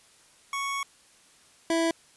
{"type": "tone pair in turn", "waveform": "25% pulse", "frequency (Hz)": [1110, 330], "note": ["C#6", "E4"], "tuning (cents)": [2, 2], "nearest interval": "octave + major sixth", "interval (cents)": 2100, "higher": "first", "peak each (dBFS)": [-25, -19], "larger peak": "second", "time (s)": [[0.53, 0.83], [1.7, 1.91]], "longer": "first", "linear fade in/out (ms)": 2, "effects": ["white hiss -58 dBFS RMS until 2.16 s", "resampled to 24000 Hz"]}